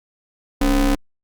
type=ring-modulated tone; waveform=square; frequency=124.7 Hz; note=B2; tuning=17 cents sharp; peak=-12 dBFS; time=0.61-0.95 s; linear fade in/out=5 ms; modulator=158 Hz; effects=Opus 48 kbps